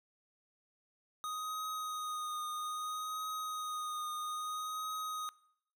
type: tone with vibrato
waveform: square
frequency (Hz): 1244.5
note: D#6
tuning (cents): 0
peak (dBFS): -38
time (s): 1.24-5.29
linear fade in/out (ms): 0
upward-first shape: triangle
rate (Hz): 0.61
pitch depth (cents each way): 25
effects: noise-tail reverb RT60 0.7 s tail -22 dB re dry